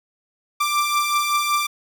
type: beating tone pair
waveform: sawtooth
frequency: 1174.7 / 1180 Hz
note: D6 / D6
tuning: 0 / +8 cents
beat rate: 5.3 Hz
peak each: -21 / -16 dBFS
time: 0.6-1.67 s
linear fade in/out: 10 ms
effects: none